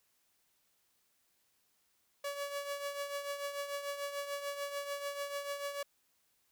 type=tone with tremolo; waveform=sawtooth; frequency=568 Hz; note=C#5; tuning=42 cents sharp; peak=-31 dBFS; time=2.24-5.83 s; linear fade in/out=5 ms; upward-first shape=triangle; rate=6.8 Hz; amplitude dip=65%; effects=white hiss -75 dBFS RMS until 6.51 s